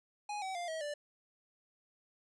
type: tone with pitch steps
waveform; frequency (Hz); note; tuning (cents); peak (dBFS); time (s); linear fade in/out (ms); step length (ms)
square; 830.6 / 761.7 / 698.4 / 640.5 / 587.3; G#5 / G5 / F5 / E5 / D5; 0 / -50 / 0 / -50 / 0; -38; 0.29-0.94; 5; 130
effects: resampled to 22050 Hz